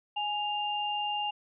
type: tone pair together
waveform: sine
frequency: 832.4 / 2800 Hz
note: G#5 / F7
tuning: +4 / +4 cents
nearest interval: octave + major sixth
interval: 2100 cents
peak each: -31 / -33 dBFS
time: 0.16-1.31 s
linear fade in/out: 10 ms
effects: none